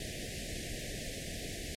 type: band-stop noise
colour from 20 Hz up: pink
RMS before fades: -40 dBFS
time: 0-1.75 s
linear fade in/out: 2 ms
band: 710 to 1700 Hz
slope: 96 dB/octave
effects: low-pass 10000 Hz 12 dB/octave + MP3 64 kbps